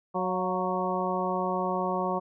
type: harmonic tone with a mistuned harmonic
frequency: 184.8 Hz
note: F#3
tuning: 2 cents flat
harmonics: 1 / 2 / 3 / 4 / 5 / 6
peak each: -33 / -33 / -33 / -33 / -33 / -33 dBFS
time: 0.14-2.2 s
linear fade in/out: 20 ms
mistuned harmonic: 4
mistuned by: -41 cents
effects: none